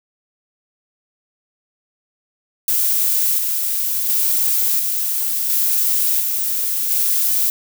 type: noise with tremolo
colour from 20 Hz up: violet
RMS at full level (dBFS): -17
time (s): 2.68-7.5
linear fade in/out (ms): 2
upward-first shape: square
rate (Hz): 0.71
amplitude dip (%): 30
effects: none